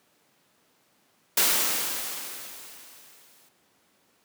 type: noise with exponential decay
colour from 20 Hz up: white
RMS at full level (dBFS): -20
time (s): 1.37-3.49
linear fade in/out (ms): 5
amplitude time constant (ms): 460
effects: pink hiss -65 dBFS RMS until 4.24 s + high-pass 200 Hz 12 dB/octave